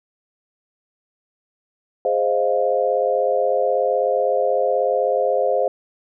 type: chord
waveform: sine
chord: F minor seventh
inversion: first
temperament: equal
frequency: 415.3 / 523.3 / 622.3 / 698.5 Hz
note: Ab4 / C5 / Eb5 / F5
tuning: 0 / 0 / 0 / 0 cents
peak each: -24 / -19 / -23 / -23 dBFS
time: 2.05-5.68 s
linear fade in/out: 2 ms
effects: none